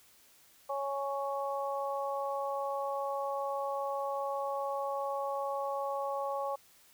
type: harmonic tone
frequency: 277.5 Hz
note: C#4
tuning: 2 cents sharp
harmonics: 2 / 3 / 4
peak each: -35 / -37 / -38 dBFS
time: 0.69-6.56 s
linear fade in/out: 10 ms
effects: white hiss -62 dBFS RMS until 6.93 s